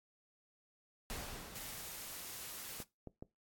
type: noise with exponential decay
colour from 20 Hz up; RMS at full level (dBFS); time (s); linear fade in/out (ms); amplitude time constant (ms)
pink; -42; 1.1-2.85; 0; 380
type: noise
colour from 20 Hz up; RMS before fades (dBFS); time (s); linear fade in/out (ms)
white; -47; 1.55-2.83; 5
type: clicks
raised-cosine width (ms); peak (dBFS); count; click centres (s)
2; -33; 3; 2.802 / 3.073 / 3.225
effects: noise-tail reverb RT60 0.2 s tail -19 dB re dry + AAC 64 kbps

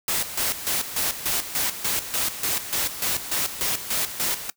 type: noise with tremolo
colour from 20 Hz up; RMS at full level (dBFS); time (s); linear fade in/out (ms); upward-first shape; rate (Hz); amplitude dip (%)
white; -24; 0.08-4.5; 2; square; 3.4; 70
effects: noise-tail reverb RT60 0.1 s tail -21 dB re dry

